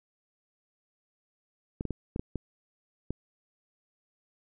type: clicks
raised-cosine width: 3 ms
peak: -19 dBFS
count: 7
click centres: 1.809 / 1.853 / 1.907 / 2.161 / 2.195 / 2.357 / 3.106 s
effects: none